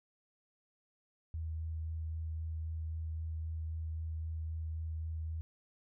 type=tone with vibrato; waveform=sine; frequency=80.1 Hz; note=E2; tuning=49 cents flat; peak=-36 dBFS; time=1.34-5.41 s; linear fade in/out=0 ms; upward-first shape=sine; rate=3.8 Hz; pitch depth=11 cents each way; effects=none